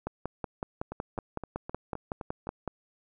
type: two click trains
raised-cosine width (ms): 1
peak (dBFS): -18 / -23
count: 15 / 7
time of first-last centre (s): 0.07-2.677 / 0.92-2.47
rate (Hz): 5.37 / 3.87
effects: none

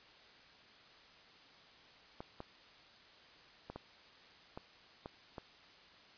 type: clicks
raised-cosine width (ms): 1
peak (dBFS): -30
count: 7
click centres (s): 2.205 / 2.404 / 3.7 / 3.76 / 4.575 / 5.059 / 5.382
effects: white hiss -60 dBFS RMS until 6.17 s + resampled to 11025 Hz

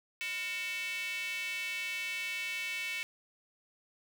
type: tone with high-pass filter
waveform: square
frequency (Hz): 203.2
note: G#3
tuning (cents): -38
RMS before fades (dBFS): -37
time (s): 0.21-3.03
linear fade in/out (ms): 0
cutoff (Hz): 2400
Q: 7.1
effects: none

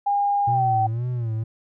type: tone with pitch glide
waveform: sine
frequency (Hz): 810 to 767.6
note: G#5 to G5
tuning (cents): -43 to -37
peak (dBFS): -18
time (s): 0.06-0.87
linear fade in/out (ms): 10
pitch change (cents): -94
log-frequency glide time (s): 0.52-0.62
type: tone with vibrato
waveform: triangle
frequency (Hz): 117.4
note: A#2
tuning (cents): +13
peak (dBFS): -21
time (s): 0.47-1.44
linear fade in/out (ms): 10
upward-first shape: sine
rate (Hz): 2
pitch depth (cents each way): 110
effects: none

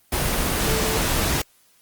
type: tone in noise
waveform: sine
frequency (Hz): 440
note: A4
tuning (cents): 0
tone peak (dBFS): -27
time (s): 0.66-0.98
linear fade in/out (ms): 5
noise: pink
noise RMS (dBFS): -22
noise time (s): 0.12-1.42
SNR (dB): -8
effects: white hiss -59 dBFS RMS until 1.81 s + Opus 24 kbps

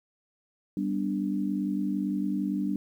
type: chord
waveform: sine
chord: G major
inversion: none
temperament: equal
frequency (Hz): 196 / 246.9 / 293.7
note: G3 / B3 / D4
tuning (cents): 0 / 0 / 0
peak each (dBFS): -29 / -34 / -30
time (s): 0.77-2.76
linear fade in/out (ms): 2
effects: 10-bit

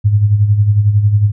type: tone with tremolo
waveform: sine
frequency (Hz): 103.83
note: G#2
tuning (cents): 0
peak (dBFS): -5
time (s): 0.04-1.32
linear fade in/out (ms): 20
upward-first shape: sine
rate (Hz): 11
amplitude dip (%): 60
effects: none

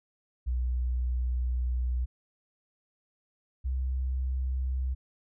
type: tone pair in turn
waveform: sine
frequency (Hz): 61.74 / 64.64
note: B1 / C2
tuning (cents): 0 / -20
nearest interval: minor second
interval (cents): 80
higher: second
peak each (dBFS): -26 / -27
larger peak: first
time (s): 0.46-2.06 / 3.64-4.95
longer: first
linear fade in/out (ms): 20
effects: none

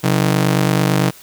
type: ring-modulated tone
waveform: sawtooth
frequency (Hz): 154.9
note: D#3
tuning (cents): -7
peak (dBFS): -6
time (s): 0.03-1.11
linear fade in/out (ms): 20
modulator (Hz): 24.5
effects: white hiss -42 dBFS RMS until 1.22 s

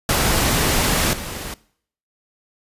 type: noise with level steps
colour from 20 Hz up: pink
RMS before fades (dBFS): -18 / -30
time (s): 0.09-1.54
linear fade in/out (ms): 2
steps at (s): 1.13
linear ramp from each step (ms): 2
effects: noise-tail reverb RT60 0.6 s tail -21 dB re dry + resampled to 32000 Hz

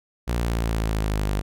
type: exponential sweep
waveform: sawtooth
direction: down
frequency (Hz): 59.8 to 49.89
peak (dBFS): -18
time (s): 0.27-1.42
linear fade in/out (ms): 20
effects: none

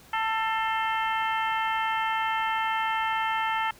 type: harmonic tone with a mistuned harmonic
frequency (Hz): 444.5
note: A4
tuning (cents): +18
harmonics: 2 / 3 / 4 / 5 / 6 / 7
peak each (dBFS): -27 / -31 / -33 / -35 / -37 / -38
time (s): 0.13-3.71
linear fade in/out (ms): 5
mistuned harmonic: 5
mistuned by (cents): -74
effects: pink hiss -53 dBFS RMS until 3.79 s

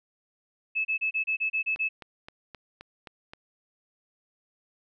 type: tone bursts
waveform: sine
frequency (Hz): 2603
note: E7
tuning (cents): -22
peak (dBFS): -24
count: 9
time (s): 0.75-1.89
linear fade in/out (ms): 20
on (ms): 100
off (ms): 30
type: click train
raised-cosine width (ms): 0.3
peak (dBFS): -26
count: 7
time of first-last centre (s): 1.76-3.335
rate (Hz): 3.81
effects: none

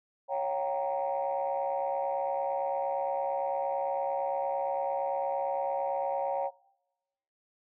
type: chord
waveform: sine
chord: G half-diminished seventh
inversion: second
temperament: equal with one note detuned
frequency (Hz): 554.4 / 715.2 / 784 / 932.3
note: Db5 / F5 / G5 / Bb5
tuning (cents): 0 / +41 / 0 / 0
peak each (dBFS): -31 / -36 / -33 / -35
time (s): 0.28-6.51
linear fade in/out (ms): 50
effects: noise-tail reverb RT60 1.0 s tail -25 dB re dry + tanh soft clip ceiling -21 dBFS

